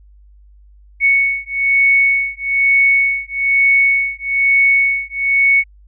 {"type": "beating tone pair", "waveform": "sine", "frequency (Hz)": [2217, 2218.1], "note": ["C#7", "C#7"], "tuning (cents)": [0, 0], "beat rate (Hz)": 1.1, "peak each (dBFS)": -14, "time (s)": [1, 5.64], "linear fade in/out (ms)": 50, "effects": ["added 50 Hz sine -42 dBFS peak until 5.87 s"]}